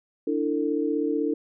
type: chord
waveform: sine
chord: D suspended second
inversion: none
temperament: equal with one note detuned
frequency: 293.7 / 329.6 / 449 Hz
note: D4 / E4 / A4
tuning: 0 / 0 / +35 cents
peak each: -26 / -28 / -27 dBFS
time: 0.27-1.34 s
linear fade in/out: 5 ms
effects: none